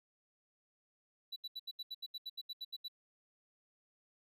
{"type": "tone bursts", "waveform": "triangle", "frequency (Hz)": 3951, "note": "B7", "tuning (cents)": 0, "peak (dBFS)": -39, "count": 14, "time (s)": [1.32, 2.883], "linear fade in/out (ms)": 10, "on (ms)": 42, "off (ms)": 75, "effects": []}